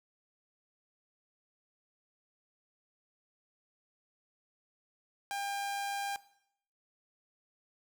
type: tone with amplitude modulation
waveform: sawtooth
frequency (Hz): 800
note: G5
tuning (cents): +35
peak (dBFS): -30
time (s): 5.31-6.16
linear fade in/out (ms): 0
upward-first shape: sine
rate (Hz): 107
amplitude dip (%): 25
effects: noise-tail reverb RT60 0.7 s tail -17 dB re dry